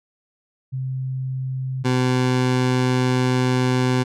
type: tone pair in turn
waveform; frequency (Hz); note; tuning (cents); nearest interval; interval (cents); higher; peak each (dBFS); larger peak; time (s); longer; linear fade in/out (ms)
sine / 20% pulse; 130.81 / 127.01; C3 / B2; 0 / +49; minor second; 51; first; -23 / -12; second; 0.72-1.84 / 1.84-4.04; second; 20
effects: low-pass 7000 Hz 12 dB/octave